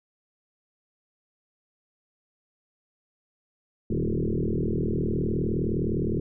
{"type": "tone with frequency modulation", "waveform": "sine", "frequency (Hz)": 101.5, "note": "G#2", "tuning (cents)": -39, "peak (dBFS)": -23, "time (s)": [3.9, 6.2], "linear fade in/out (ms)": 5, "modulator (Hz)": 39.6, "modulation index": 7.9, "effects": []}